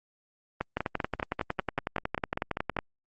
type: two click trains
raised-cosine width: 0.5 ms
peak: -14 / -13 dBFS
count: 12 / 23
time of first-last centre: 0.61-2.767 / 0.77-2.788 s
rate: 5.1 / 10.9 Hz
effects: Opus 24 kbps